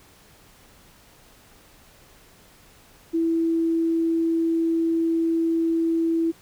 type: tone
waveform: sine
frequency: 329.6 Hz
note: E4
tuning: in tune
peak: -19 dBFS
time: 3.13-6.32 s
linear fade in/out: 20 ms
effects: pink hiss -53 dBFS RMS until 6.41 s